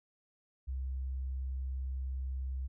sine tone, 65.5 Hz, C2, 2 cents sharp, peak -34 dBFS, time 0.67-2.68 s, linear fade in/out 20 ms, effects none

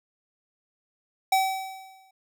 square tone with exponential decay, 765 Hz, G5, 42 cents flat, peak -18 dBFS, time 1.32-2.11 s, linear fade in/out 5 ms, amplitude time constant 170 ms, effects none

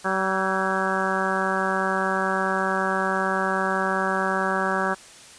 harmonic tone with a mistuned harmonic, 190.8 Hz, G3, 47 cents flat, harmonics 1 / 2 / 3 / 4 / 5 / 6 / 7 / 8 / 9, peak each -30 / -30 / -30 / -30 / -30 / -30 / -30 / -30 / -30 dBFS, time 0.04-4.95 s, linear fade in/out 20 ms, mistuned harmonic 9, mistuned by -68 cents, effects white hiss -46 dBFS RMS until 5.38 s + resampled to 22050 Hz

